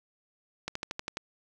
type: slowing click train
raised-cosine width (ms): 0.2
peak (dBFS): -16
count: 7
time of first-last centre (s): 0.68-1.171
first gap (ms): 74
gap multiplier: 1.04
effects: none